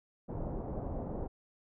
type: low-pass noise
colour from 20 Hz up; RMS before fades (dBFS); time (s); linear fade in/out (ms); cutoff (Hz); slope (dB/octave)
pink; -38; 0.28-1.28; 20; 790; 24
effects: none